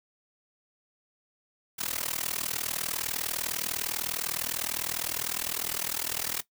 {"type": "noise with amplitude modulation", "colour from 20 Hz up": "white", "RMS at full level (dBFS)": -28, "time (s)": [1.78, 6.42], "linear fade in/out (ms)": 20, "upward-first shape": "sine", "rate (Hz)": 39.9, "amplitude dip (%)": 100, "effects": ["noise-tail reverb RT60 0.1 s tail -17 dB re dry"]}